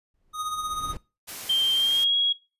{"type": "noise with exponential growth", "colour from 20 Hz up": "brown", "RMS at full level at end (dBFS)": -33, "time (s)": [0.14, 0.97], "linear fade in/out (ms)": 2, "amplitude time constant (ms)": 180}
{"type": "tone with tremolo", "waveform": "square", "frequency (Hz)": 1244.5, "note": "D#6", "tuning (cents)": 0, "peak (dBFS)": -27, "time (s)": [0.33, 0.95], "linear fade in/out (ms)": 50, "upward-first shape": "sine", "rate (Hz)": 16, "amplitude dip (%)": 50}
{"type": "noise", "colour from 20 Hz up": "white", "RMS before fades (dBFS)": -37, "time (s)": [1.27, 2.05], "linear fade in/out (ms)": 20}
{"type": "tone with pitch glide", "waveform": "sine", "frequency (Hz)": [3155, 3310], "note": ["G7", "G#7"], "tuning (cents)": [10, -6], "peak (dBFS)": -19, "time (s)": [1.49, 2.33], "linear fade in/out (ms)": 10, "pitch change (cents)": 84, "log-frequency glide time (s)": [1.75, 2.14]}
{"effects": ["noise-tail reverb RT60 0.3 s tail -22 dB re dry", "resampled to 32000 Hz"]}